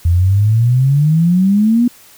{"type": "exponential sweep", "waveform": "sine", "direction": "up", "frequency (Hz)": [82.9, 246.9], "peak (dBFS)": -8, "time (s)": [0.05, 1.88], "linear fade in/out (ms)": 5, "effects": ["white hiss -43 dBFS RMS until 2.17 s"]}